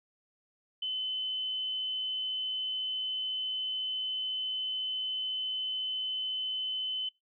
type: tone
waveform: sine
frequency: 3038 Hz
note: F#7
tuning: 45 cents sharp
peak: -31 dBFS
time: 0.82-7.09 s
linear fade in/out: 5 ms
effects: noise-tail reverb RT60 0.2 s tail -21 dB re dry